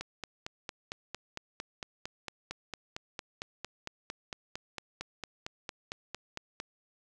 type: click train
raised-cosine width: 0.2 ms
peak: -20 dBFS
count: 30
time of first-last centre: 0.01-6.601 s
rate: 4.4 Hz
effects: none